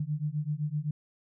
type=beating tone pair; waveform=sine; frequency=146.2 / 154 Hz; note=D3 / D#3; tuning=-7 / -17 cents; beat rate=7.8 Hz; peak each=-32 / -32 dBFS; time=0-0.91 s; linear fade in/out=5 ms; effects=none